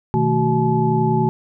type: tone cluster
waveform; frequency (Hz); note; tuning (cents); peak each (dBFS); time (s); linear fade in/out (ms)
sine; 126.6 / 157.4 / 220.3 / 373.4 / 860; B2 / D#3 / A3 / F#4 / A5; +43 / +20 / +2 / +16 / -40; -21; 0.14-1.29; 0
effects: none